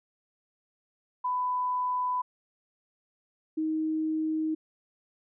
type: tone pair in turn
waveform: sine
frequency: 998 / 314.4 Hz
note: B5 / D#4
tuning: +18 / +18 cents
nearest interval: octave + minor sixth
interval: 2000 cents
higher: first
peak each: -26 dBFS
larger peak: neither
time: 1.24-2.22 / 3.57-4.55 s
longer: neither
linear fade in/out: 10 ms
effects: none